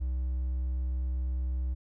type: tone with hard clipping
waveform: triangle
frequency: 63.7 Hz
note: C2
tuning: 46 cents flat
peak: -29 dBFS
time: 0-1.75 s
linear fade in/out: 20 ms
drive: 5 dB
effects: none